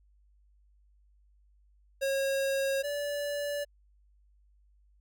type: tone pair in turn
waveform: square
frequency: 544 / 578.5 Hz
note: C#5 / D5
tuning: -33 / -26 cents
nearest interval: minor second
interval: 107 cents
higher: second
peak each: -28 / -32 dBFS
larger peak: first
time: 2.01-2.83 / 2.83-3.65 s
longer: neither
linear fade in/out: 20 ms
effects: added 50 Hz sine -61 dBFS peak until 5 s